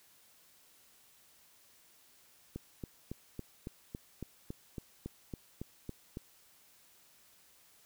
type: click train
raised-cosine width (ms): 3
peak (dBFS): -27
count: 14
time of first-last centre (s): 2.56-6.171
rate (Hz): 3.6
effects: white hiss -64 dBFS RMS until 7.85 s